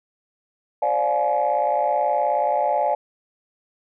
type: chord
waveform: sine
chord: D half-diminished seventh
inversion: third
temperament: just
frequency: 528.6 / 587.3 / 704.8 / 845.8 Hz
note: C5 / D5 / F5 / Ab5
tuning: +18 / 0 / +16 / +31 cents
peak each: -27 / -22 / -23 / -21 dBFS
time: 0.82-2.95 s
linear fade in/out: 5 ms
effects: tanh soft clip ceiling -11 dBFS